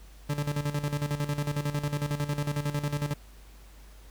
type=tone with tremolo; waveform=40% pulse; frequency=145.8 Hz; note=D3; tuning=12 cents flat; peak=-25 dBFS; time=0.29-3.14 s; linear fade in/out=10 ms; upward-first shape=square; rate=11 Hz; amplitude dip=70%; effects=added 50 Hz sine -48 dBFS peak until 4.1 s + pink hiss -57 dBFS RMS until 4.1 s